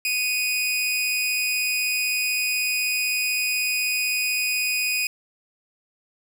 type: tone with amplitude modulation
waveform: sawtooth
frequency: 2489 Hz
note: D#7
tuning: in tune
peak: -16 dBFS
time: 0.05-5.07 s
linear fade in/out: 2 ms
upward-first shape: sine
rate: 247 Hz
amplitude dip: 50%
effects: 9-bit